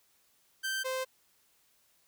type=tone pair in turn; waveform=sawtooth; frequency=1558 / 519.9 Hz; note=G6 / C5; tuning=-11 / -11 cents; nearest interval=octave + perfect fifth; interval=1900 cents; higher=first; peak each=-28 dBFS; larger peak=neither; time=0.63-0.84 / 0.84-1.05 s; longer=neither; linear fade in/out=20 ms; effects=white hiss -69 dBFS RMS until 2.07 s